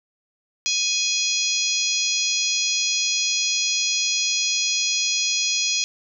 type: harmonic tone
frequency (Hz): 832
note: G#5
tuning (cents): +3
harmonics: 3 / 4 / 5 / 6 / 7 / 8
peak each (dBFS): -27 / -27 / -27 / -27 / -27 / -27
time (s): 0.66-5.84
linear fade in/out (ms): 0
effects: none